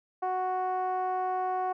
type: tone with low-pass filter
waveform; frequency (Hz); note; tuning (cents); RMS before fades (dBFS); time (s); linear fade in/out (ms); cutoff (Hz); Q
10% pulse; 370; F#4; 0; -30; 0.22-1.73; 10; 850; 4.2
effects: none